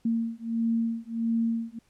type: beating tone pair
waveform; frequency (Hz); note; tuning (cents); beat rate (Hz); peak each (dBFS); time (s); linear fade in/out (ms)
sine; 228.2 / 229.7; A#3 / A#3; -37 / -25; 1.5; -28; 0.05-1.79; 5
effects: pink hiss -67 dBFS RMS until 1.89 s + low-pass 11000 Hz 12 dB/octave